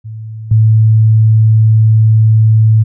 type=tone with level steps; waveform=sine; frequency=110 Hz; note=A2; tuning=in tune; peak=-22 / -4 dBFS; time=0.04-2.84 s; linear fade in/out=20 ms; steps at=0.51 s; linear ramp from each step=5 ms; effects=none